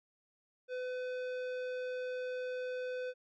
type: tone with tanh clipping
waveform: triangle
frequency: 504 Hz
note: B4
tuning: 35 cents sharp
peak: -38 dBFS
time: 0.68-3.14 s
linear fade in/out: 50 ms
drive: 18 dB
effects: MP3 96 kbps